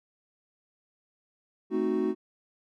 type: chord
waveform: triangle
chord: A diminished seventh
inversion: none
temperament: equal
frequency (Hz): 220 / 261.6 / 311.1 / 370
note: A3 / C4 / Eb4 / Gb4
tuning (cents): 0 / 0 / 0 / 0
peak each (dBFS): -30 / -31 / -29 / -26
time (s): 1.7-2.15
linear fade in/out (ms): 50
effects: none